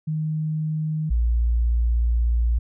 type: tone pair in turn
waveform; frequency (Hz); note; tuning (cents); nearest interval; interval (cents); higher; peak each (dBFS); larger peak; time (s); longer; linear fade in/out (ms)
sine; 155.56 / 58.27; D#3 / A#1; 0 / 0; octave + perfect fourth; 1700; first; -22 / -17; second; 0.07-1.1 / 1.1-2.59; second; 10
effects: none